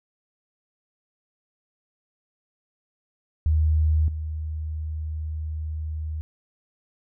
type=tone with level steps; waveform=sine; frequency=77.78 Hz; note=D#2; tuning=in tune; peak=-17 / -27 dBFS; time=3.46-6.21 s; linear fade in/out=0 ms; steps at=4.08 s; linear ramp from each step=2 ms; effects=none